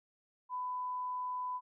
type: tone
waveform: sine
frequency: 1000 Hz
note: B5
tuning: 21 cents sharp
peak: -35 dBFS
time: 0.49-1.61 s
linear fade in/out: 50 ms
effects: none

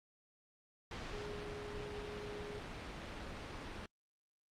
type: tone in noise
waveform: sine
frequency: 415.3 Hz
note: G#4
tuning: in tune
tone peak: -45 dBFS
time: 1.13-2.59 s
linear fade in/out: 2 ms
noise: pink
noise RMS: -45 dBFS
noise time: 0.91-3.86 s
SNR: -3 dB
effects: low-pass 4000 Hz 12 dB/octave + Opus 48 kbps

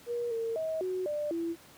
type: tone with pitch steps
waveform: sine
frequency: 476.6 / 455.8 / 638 / 370.1 / 594 / 334.6 Hz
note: A#4 / A#4 / D#5 / F#4 / D5 / E4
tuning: +38 / -39 / +43 / 0 / +20 / +26 cents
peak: -30 dBFS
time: 0.06-1.56 s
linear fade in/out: 50 ms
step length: 250 ms
effects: pink hiss -55 dBFS RMS until 1.77 s + high-pass 100 Hz 12 dB/octave

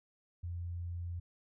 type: tone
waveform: sine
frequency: 86.7 Hz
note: F2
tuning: 12 cents flat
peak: -37 dBFS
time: 0.43-1.2 s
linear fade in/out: 10 ms
effects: none

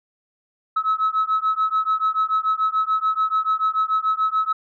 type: beating tone pair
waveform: sine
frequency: 1288 / 1294.9 Hz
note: E6 / E6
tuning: -41 / -31 cents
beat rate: 6.9 Hz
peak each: -20 dBFS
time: 0.76-4.53 s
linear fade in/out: 10 ms
effects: tanh soft clip ceiling -13 dBFS

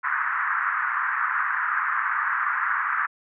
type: band-pass noise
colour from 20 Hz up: pink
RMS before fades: -25 dBFS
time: 0.03-3.07 s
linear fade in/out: 20 ms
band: 1100 to 1800 Hz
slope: 48 dB/octave
effects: none

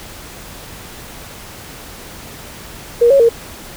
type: tone with pitch steps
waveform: sine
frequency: 474 / 552 / 464.4 Hz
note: A#4 / C#5 / A#4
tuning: +29 / -7 / -7 cents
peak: -6 dBFS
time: 3.01-3.292 s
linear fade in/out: 10 ms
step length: 94 ms
effects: pink hiss -34 dBFS RMS until 3.76 s

